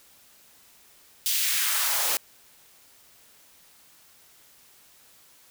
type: noise with high-pass filter sweep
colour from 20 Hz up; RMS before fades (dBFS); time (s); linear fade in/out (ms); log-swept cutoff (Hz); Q
white; -25; 1.26-2.17; 0; 3600 to 480; 1.3
effects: white hiss -56 dBFS RMS until 5.5 s